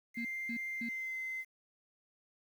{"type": "tone with pitch glide", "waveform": "sine", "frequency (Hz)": [2095, 2063], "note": ["C7", "C7"], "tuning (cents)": [2, -25], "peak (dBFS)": -36, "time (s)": [0.14, 1.45], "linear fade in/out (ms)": 50, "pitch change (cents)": -27, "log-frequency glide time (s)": [0.72, 1.16]}
{"type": "tone bursts", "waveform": "sine", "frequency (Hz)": 233.4, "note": "A#3", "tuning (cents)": 2, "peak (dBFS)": -36, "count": 3, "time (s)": [0.17, 0.89], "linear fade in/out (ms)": 5, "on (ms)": 80, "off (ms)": 240}
{"effects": ["tanh soft clip ceiling -31 dBFS", "10-bit"]}